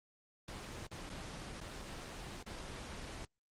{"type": "noise with dropouts", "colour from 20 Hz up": "pink", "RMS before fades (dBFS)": -45, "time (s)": [0.48, 3.25], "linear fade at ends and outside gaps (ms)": 2, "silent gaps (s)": [[0.869, 0.914], [1.094, 1.099], [1.604, 1.612], [2.428, 2.463]], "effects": ["low-pass 7000 Hz 12 dB/octave", "Opus 24 kbps"]}